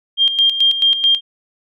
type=tone with tremolo; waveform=sine; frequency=3201 Hz; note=G7; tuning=36 cents sharp; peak=-9 dBFS; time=0.17-1.21 s; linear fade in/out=50 ms; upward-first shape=square; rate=4.6 Hz; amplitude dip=65%; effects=none